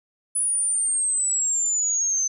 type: exponential sweep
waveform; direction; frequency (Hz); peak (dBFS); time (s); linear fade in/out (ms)
sine; down; 9956 to 6150; -20; 0.35-2.28; 10
effects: none